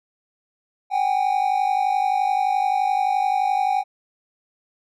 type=tone pair together; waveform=triangle; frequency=759 / 810.6 Hz; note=F#5 / G#5; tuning=+44 / -42 cents; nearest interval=minor second; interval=114 cents; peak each=-19 dBFS; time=0.9-3.84 s; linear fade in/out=50 ms; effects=none